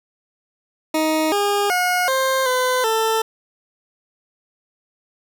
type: tone with pitch steps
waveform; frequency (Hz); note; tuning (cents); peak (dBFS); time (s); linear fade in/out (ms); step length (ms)
20% pulse; 313.7 / 406.9 / 722 / 528 / 507 / 444.6; D#4 / G#4 / F#5 / C5 / B4 / A4; +14 / -35 / -43 / +16 / +45 / +18; -12; 0.94-3.22; 5; 380
effects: none